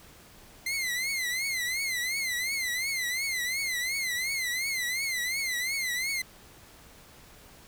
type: tone with vibrato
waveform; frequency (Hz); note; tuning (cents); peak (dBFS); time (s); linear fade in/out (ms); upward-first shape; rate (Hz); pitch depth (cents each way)
sawtooth; 2067; C7; -22; -25; 0.66-6.22; 5; triangle; 2.8; 140
effects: pink hiss -53 dBFS RMS until 7.67 s

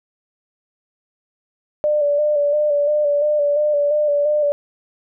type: tone with vibrato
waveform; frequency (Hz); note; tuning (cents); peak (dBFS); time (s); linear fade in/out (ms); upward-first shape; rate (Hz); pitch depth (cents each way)
sine; 589; D5; +5; -14; 1.84-4.52; 0; square; 2.9; 31
effects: none

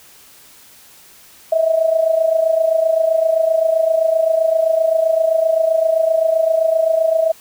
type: tone with amplitude modulation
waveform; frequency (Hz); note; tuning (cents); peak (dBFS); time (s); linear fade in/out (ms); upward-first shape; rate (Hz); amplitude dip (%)
sine; 648; E5; -30; -9; 1.52-7.32; 5; sine; 27.7; 70
effects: white hiss -45 dBFS RMS until 7.4 s

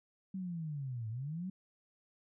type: linear two-way sweep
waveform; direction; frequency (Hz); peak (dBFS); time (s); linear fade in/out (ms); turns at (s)
sine; down then up; 193.7 to 107 to 193.7; -37; 0.34-1.5; 5; 1.09
effects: none

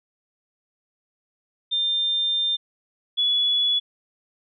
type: tone pair in turn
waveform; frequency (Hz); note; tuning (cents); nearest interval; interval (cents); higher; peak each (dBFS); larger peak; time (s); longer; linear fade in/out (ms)
sine; 3600 / 3406; A7 / G#7; +39 / +43; minor second; 96; first; -20 / -18; second; 1.71-2.57 / 3.17-3.8; first; 20
effects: none

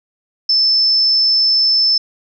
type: tone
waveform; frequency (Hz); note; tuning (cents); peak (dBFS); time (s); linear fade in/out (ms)
sine; 5274; E8; 0; -10; 0.49-1.98; 5
effects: none

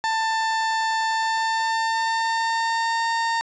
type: tone with pitch glide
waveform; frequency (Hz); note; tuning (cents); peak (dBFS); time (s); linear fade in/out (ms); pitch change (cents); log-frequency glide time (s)
30% pulse; 890 to 916.1; A5 to A#5; +20 to -30; -18; 0.04-3.41; 0; +50; 1.05-3.07
effects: resampled to 16000 Hz + 8-bit

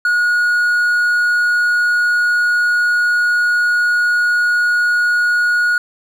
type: tone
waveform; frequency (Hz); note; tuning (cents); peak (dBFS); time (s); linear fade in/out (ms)
triangle; 1448; F#6; -38; -10; 0.05-5.78; 2
effects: none

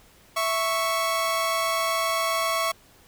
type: tone pair together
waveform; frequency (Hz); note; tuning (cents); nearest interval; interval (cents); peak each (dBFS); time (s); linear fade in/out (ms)
sawtooth; 659.7 / 1108.7; E5 / C#6; +1 / 0; major sixth; 899; -23 / -21; 0.36-2.72; 10
effects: pink hiss -55 dBFS RMS until 3.07 s

